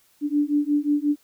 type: beating tone pair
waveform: sine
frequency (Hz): 290 / 295.6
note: D4 / D4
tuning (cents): -22 / +11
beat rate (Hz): 5.6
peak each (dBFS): -22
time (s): 0.21-1.16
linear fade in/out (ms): 50
effects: white hiss -61 dBFS RMS until 1.23 s